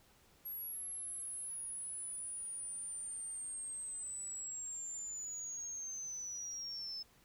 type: linear sweep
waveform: sine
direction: down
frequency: 11530 to 5210 Hz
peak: -40 dBFS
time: 0.45-7.03 s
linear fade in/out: 10 ms
effects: tanh soft clip ceiling -37 dBFS + pink hiss -67 dBFS RMS until 7.24 s